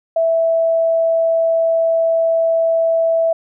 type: tone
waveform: sine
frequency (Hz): 658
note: E5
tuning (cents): -3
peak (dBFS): -12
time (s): 0.16-3.33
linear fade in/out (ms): 5
effects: none